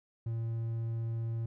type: tone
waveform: triangle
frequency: 114.4 Hz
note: A#2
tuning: 32 cents flat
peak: -30 dBFS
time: 0.26-1.46 s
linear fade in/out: 5 ms
effects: none